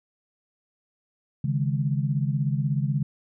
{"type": "tone cluster", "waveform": "sine", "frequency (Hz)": [138.5, 154.9, 205.5], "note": ["C#3", "D#3", "G#3"], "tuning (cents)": [-1, -7, -18], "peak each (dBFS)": [-24, -27, -31], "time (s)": [1.44, 3.03], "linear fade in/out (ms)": 5, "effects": []}